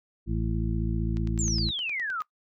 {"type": "harmonic tone", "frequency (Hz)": 55.4, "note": "A1", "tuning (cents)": 13, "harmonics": [1, 2, 3, 4, 6], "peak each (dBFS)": [-28, -31, -33, -34, -36], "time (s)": [0.26, 1.72], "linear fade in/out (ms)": 50}
{"type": "click train", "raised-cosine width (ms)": 0.2, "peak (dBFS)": -27, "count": 11, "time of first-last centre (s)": [1.17, 2.205], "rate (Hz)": 9.66}
{"type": "exponential sweep", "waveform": "sine", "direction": "down", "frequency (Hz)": [7590, 1214], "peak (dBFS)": -28, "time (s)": [1.39, 2.22], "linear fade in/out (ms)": 0}
{"effects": ["noise-tail reverb RT60 0.1 s tail -21 dB re dry"]}